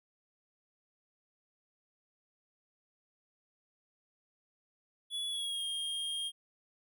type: tone with pitch glide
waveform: square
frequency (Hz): 3400 to 3228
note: G#7 to G#7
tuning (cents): +40 to -50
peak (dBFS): -35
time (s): 5.1-6.32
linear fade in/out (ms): 50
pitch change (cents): -90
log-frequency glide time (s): 5.3-5.64
effects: none